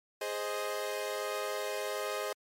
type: chord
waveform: sawtooth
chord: Ab major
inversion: none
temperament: equal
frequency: 415.3 / 523.3 / 622.3 Hz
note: Ab4 / C5 / Eb5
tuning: 0 / 0 / 0 cents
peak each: -34 dBFS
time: 0.21-2.33 s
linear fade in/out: 5 ms
effects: MP3 64 kbps